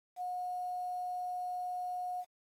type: tone with quantisation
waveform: sine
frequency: 724 Hz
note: F#5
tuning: 38 cents flat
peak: -35 dBFS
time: 0.16-2.25 s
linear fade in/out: 50 ms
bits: 10
effects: AAC 48 kbps